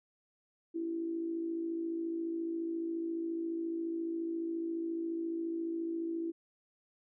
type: tone with amplitude modulation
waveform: sine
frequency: 332.1 Hz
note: E4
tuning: 13 cents sharp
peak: -31 dBFS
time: 0.74-6.32 s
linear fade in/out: 20 ms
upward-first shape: sine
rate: 54.4 Hz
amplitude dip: 50%
effects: none

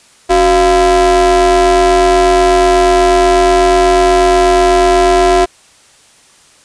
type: ring-modulated tone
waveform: square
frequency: 162.3 Hz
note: E3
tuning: 27 cents flat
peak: -4 dBFS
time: 0.29-5.46 s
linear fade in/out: 20 ms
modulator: 531 Hz
effects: white hiss -45 dBFS RMS until 6.64 s + resampled to 22050 Hz

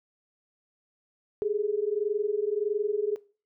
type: tone pair together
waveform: sine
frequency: 404.6 / 426.2 Hz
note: G#4 / G#4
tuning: -45 / +45 cents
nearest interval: minor second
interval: 90 cents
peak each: -29 / -27 dBFS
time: 1.42-3.16 s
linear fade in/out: 0 ms
effects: noise-tail reverb RT60 0.4 s tail -21 dB re dry

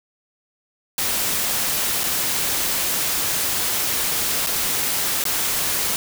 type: noise with dropouts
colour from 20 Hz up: white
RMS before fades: -22 dBFS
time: 0.98-5.96 s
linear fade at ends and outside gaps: 1 ms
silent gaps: 2.035-2.039 / 4.464-4.47 / 5.24-5.253 s
effects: none

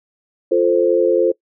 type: chord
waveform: sine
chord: F major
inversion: none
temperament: equal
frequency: 349.2 / 440 / 523.3 Hz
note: F4 / A4 / C5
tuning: 0 / 0 / 0 cents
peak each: -16 dBFS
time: 0.51-1.32 s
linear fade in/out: 10 ms
effects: noise-tail reverb RT60 0.1 s tail -22 dB re dry

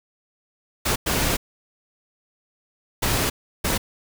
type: noise bursts at uneven times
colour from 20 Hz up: pink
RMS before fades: -22 dBFS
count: 4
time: 0.85-0.96 / 1.06-1.37 / 3.02-3.3 / 3.64-3.78 s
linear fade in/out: 10 ms
effects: none

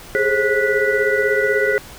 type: tone cluster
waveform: sine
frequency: 408.9 / 425.1 / 533 / 1467 / 1968 Hz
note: G#4 / G#4 / C5 / F#6 / B6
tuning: -27 / +40 / +32 / -15 / -7 cents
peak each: -21 dBFS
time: 0.15-1.78 s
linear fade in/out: 0 ms
effects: pink hiss -39 dBFS RMS until 1.98 s

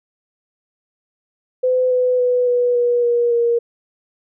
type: tone with pitch steps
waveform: sine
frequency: 508 / 501.6 / 495.3 / 489 / 482.8 / 476.7 / 470.7 Hz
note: B4 / B4 / B4 / B4 / B4 / A#4 / A#4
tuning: +49 / +27 / +5 / -17 / -39 / +39 / +17 cents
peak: -13 dBFS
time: 1.63-3.59 s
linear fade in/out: 10 ms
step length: 280 ms
effects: none

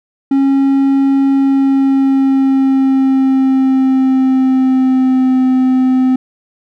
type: tone with pitch glide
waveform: triangle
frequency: 273.1 to 257.9 Hz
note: C#4 to C4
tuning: -26 to -25 cents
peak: -6 dBFS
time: 0.31-6.16 s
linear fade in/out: 5 ms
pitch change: -99 cents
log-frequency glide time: 1.31-5.44 s
effects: none

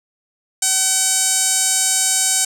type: tone with band-pass filter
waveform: sawtooth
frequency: 760 Hz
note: F#5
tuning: 46 cents sharp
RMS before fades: -17 dBFS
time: 0.62-2.45 s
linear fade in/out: 5 ms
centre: 7900 Hz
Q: 3.2
effects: none

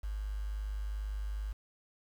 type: tone with quantisation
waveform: sine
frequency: 51.2 Hz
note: G#1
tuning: 24 cents flat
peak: -34 dBFS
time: 0.03-1.53 s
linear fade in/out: 10 ms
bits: 9
effects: none

